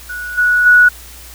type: tone with level steps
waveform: sine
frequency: 1467 Hz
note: F#6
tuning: 15 cents flat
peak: -22 / -9 / -4 dBFS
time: 0.09-0.89 s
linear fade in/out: 10 ms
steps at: 0.37 / 0.65 s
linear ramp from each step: 20 ms
effects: added 60 Hz sine -37 dBFS peak until 1.34 s + white hiss -37 dBFS RMS until 1.34 s